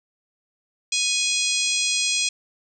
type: harmonic tone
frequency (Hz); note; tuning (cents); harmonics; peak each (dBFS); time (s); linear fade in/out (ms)
830.6; G#5; 0; 3 / 4 / 5 / 6 / 7 / 8 / 9 / 10; -26 / -27 / -28 / -29 / -29 / -30 / -31 / -31; 0.92-2.29; 5
effects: none